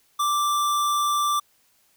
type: tone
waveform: square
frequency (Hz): 1174.7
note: D6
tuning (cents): 0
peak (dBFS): -21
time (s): 0.19-1.4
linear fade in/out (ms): 10
effects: white hiss -63 dBFS RMS until 1.96 s